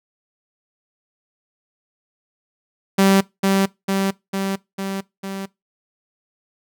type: tone with echo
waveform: sawtooth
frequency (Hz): 194.4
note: G3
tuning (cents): -14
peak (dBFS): -8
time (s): 2.98-3.21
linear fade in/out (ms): 10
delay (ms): 450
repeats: 5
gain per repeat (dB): -3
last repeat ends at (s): 5.46
effects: noise-tail reverb RT60 0.2 s tail -22 dB re dry